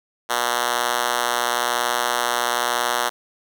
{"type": "tone with high-pass filter", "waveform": "5% pulse", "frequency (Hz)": 121, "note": "B2", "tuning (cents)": -35, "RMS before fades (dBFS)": -22, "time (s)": [0.29, 3.1], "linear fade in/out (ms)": 20, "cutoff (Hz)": 640, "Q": 0.61, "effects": []}